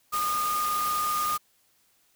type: tone in noise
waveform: sine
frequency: 1222 Hz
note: D#6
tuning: 32 cents flat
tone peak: -25 dBFS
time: 0.12-1.38 s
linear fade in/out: 20 ms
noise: white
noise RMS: -34 dBFS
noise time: 0.12-1.38 s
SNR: +6 dB
effects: white hiss -66 dBFS RMS until 2.15 s